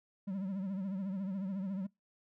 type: tone with vibrato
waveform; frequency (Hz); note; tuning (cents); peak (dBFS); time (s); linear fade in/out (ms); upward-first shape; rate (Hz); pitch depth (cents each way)
triangle; 192.4; G3; -32; -33; 0.27-1.87; 10; triangle; 14; 110
effects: noise-tail reverb RT60 0.2 s tail -25 dB re dry